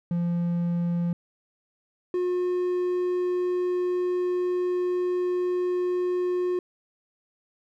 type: tone pair in turn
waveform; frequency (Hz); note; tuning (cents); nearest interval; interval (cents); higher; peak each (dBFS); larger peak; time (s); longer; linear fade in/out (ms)
triangle; 172.5 / 359.8; F3 / F#4; -21 / -48; octave + minor second; 1273; second; -21; neither; 0.11-1.13 / 2.14-6.59; second; 2
effects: none